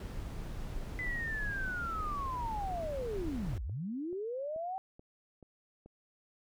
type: noise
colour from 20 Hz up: brown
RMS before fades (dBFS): -40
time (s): 0-3.58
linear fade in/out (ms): 2
type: linear two-way sweep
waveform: sine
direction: down then up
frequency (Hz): 2023 to 47.97 to 777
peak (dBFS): -35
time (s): 0.99-4.78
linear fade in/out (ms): 0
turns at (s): 3.63
type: click train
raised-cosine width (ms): 2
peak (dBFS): -40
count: 8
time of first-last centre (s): 2.83-5.86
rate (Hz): 2.31
effects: none